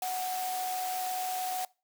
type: tone in noise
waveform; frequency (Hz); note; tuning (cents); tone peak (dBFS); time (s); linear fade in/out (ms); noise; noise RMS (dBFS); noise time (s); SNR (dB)
sine; 740; F#5; 0; -31; 0.02-1.65; 2; white; -39; 0.02-1.65; +5
effects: noise-tail reverb RT60 0.3 s tail -23 dB re dry + high-pass 400 Hz 12 dB/octave